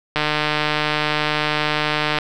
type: click train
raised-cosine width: 0.3 ms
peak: -3 dBFS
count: 307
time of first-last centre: 0.16-2.186 s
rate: 151 Hz
effects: none